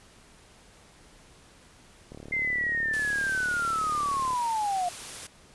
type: click train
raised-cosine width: 2 ms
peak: -29 dBFS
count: 82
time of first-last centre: 2.12-4.333 s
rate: 36.6 Hz
type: linear sweep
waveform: sine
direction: down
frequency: 2100 to 698.5 Hz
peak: -25 dBFS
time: 2.32-4.89 s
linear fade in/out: 5 ms
type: noise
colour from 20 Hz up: white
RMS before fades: -40 dBFS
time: 2.93-5.27 s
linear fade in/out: 5 ms
effects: pink hiss -55 dBFS RMS until 5.54 s + resampled to 24000 Hz